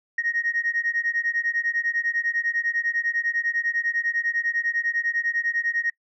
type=beating tone pair; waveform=sine; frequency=1864.7 / 1874.7 Hz; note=A#6 / A#6; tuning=0 / +9 cents; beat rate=10 Hz; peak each=-25 dBFS; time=0.18-5.9 s; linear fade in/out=5 ms; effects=noise-tail reverb RT60 0.1 s tail -23 dB re dry + tanh soft clip ceiling -15 dBFS